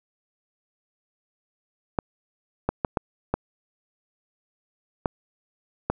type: clicks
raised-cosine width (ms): 1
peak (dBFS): -8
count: 7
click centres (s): 1.988 / 2.69 / 2.848 / 2.972 / 3.34 / 5.058 / 5.9
effects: none